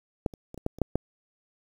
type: clicks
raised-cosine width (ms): 2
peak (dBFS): -12 / -30 / -28 / -27 / -13 / -30 / -9 / -11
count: 8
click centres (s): 0.262 / 0.338 / 0.544 / 0.577 / 0.664 / 0.786 / 0.817 / 0.956
effects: 8-bit